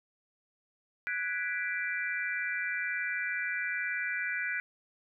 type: chord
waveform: sine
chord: G# half-diminished seventh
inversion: third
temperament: equal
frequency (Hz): 1480 / 1661.2 / 1975.5 / 2349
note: F#6 / G#6 / B6 / D7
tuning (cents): 0 / 0 / 0 / 0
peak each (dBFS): -35 / -38 / -36 / -37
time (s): 1.07-4.6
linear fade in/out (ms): 0
effects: none